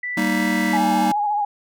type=tone; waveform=sine; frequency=1975.5 Hz; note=B6; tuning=in tune; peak=-24 dBFS; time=0.03-0.77 s; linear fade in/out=5 ms
type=chord; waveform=square; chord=Eb major; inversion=first; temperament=just; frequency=194.45 / 233.3 / 311.1 Hz; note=G3 / Bb3 / Eb4; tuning=-14 / +2 / 0 cents; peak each=-24 dBFS; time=0.17-1.12 s; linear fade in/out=5 ms
type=tone with vibrato; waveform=sine; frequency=830 Hz; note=G#5; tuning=1 cent flat; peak=-18 dBFS; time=0.73-1.45 s; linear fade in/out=5 ms; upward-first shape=sine; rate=14 Hz; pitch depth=40 cents each way
effects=none